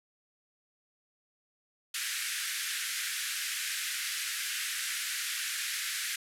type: band-pass noise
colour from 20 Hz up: pink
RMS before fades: -35 dBFS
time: 1.94-6.16 s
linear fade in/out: 5 ms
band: 1500 to 13000 Hz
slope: 48 dB/octave
effects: none